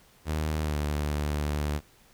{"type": "tone with pitch glide", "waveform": "sawtooth", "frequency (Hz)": [77.3, 74.11], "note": ["D#2", "D2"], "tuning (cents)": [-11, 16], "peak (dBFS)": -23, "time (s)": [0.25, 1.81], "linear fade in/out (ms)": 50, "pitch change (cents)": -73, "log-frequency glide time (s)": [0.64, 0.73], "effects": ["pink hiss -59 dBFS RMS until 2.13 s"]}